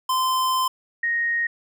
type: tone pair in turn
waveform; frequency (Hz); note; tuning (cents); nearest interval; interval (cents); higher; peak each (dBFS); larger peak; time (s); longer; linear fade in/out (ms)
square / sine; 1034 / 1867.6; C6 / A#6; -21 / +3; minor seventh; 1024; second; -20; neither; 0.09-0.68 / 1.03-1.47; first; 5
effects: none